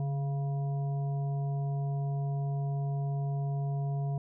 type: harmonic tone with a mistuned harmonic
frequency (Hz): 138.59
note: C#3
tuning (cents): 0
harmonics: 1 / 3 / 5 / 7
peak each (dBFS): -29 / -46 / -43 / -54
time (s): 0-4.18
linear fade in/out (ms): 2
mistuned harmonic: 1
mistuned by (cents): +34
effects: none